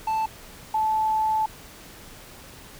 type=tone pair in turn; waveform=triangle / sine; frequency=880 / 871.4 Hz; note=A5 / A5; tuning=0 / -17 cents; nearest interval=unison; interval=17 cents; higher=first; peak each=-20 dBFS; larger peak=neither; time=0.07-0.26 / 0.74-1.46 s; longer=second; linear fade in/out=5 ms; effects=pink hiss -45 dBFS RMS until 2.79 s